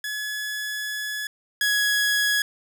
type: tone pair in turn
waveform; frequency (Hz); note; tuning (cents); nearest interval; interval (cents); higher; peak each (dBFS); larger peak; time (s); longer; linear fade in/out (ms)
sawtooth; 1700 / 1672.7; G#6 / G#6; +40 / +12; unison; 28; first; -24 / -16; second; 0.04-1.27 / 1.61-2.42; first; 2
effects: none